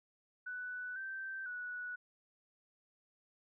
sine tone with pitch steps, 1489 / 1557 / 1472 Hz, F#6 / G6 / F#6, +11 / -12 / -9 cents, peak -40 dBFS, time 0.46-1.96 s, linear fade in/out 10 ms, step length 500 ms, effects none

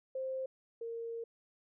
sine tone pair in turn, 525 / 461.4 Hz, C5 / A#4, +6 / -18 cents, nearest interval major second, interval 224 cents, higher first, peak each -35 / -38 dBFS, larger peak first, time 0.15-0.46 / 0.81-1.24 s, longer second, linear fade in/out 5 ms, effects none

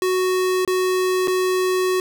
square tone with dropouts, 370 Hz, F#4, in tune, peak -18 dBFS, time 0.02-2 s, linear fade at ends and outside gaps 1 ms, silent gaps 0.65-0.676 / 1.274-1.28 s, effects none

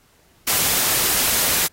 white noise, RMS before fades -19 dBFS, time 0.47-1.67 s, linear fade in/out 5 ms, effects pink hiss -57 dBFS RMS until 1.72 s + AAC 48 kbps

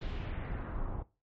brown noise with low-pass filter sweep, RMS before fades -37 dBFS, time 0.01-1.03 s, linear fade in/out 10 ms, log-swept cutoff 3700 to 890 Hz, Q 1.9, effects noise-tail reverb RT60 0.3 s tail -18 dB re dry + MP3 32 kbps

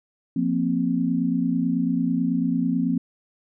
sine chord, F suspended fourth, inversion none, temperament just, 174.61 / 232.8 / 261.9 Hz, F3 / Bb3 / C4, 0 / -2 / +2 cents, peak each -25 / -25 / -23 dBFS, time 0.36-2.98 s, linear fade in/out 5 ms, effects none

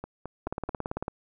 two click trains, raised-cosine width 1 ms, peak -22 / -17 dBFS, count 4 / 12, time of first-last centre 0.04-0.689 / 0.47-1.081 s, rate 4.62 / 18 Hz, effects none

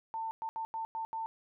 sine tone bursts at uneven times, 896 Hz, A5, 31 cents sharp, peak -34 dBFS, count 6, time 0.14-0.31 / 0.42-0.49 / 0.56-0.65 / 0.74-0.85 / 0.95-1.05 / 1.13-1.26 s, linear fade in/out 0 ms, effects none

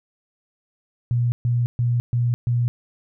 sine tone bursts, 120.4 Hz, B2, 44 cents flat, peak -17 dBFS, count 5, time 1.11-2.68 s, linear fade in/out 0 ms, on 210 ms, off 130 ms, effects none

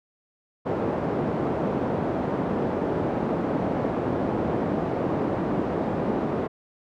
pink band-pass noise, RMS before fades -26 dBFS, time 0.65-6.48 s, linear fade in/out 20 ms, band 180 to 670 Hz, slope 12 dB/octave, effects none

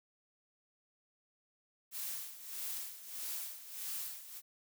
blue noise with tremolo, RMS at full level -40 dBFS, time 1.91-4.42 s, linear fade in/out 50 ms, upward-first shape sine, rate 1.6 Hz, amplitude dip 75%, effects none

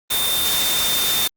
sine tone in noise, 3611 Hz, A7, 44 cents sharp, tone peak -21 dBFS, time 0.1-1.28 s, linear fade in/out 10 ms, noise white, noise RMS -21 dBFS, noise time 0.1-1.28 s, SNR -3 dB, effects Opus 32 kbps

